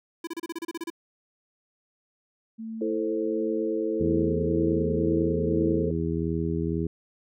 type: tone bursts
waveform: square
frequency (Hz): 333.5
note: E4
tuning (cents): +20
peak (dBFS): -31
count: 11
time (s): 0.24-0.902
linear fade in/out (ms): 5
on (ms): 32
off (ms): 31
type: tone with tremolo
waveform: sine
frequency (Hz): 223.5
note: A3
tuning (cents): +27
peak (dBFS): -32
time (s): 2.58-5.89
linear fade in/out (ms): 20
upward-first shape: sine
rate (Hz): 1.4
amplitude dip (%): 45
type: chord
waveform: sine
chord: A minor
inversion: second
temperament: just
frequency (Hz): 330 / 440 / 528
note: E4 / A4 / C5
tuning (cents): +2 / 0 / +16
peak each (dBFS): -28 / -28 / -34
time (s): 2.81-5.91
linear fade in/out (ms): 5
type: harmonic tone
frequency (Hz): 82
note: E2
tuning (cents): -9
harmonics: 1 / 2 / 3 / 4 / 5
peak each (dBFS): -32 / -29 / -33 / -31 / -32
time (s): 4-6.87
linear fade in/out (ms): 5
effects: none